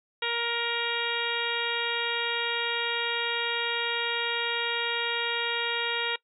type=harmonic tone; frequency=470 Hz; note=A#4; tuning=14 cents sharp; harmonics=1 / 2 / 3 / 4 / 5 / 6 / 7 / 8; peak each=-35 / -35 / -35 / -35 / -35 / -35 / -35 / -35 dBFS; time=0.22-6.16 s; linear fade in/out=5 ms; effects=noise-tail reverb RT60 0.1 s tail -22 dB re dry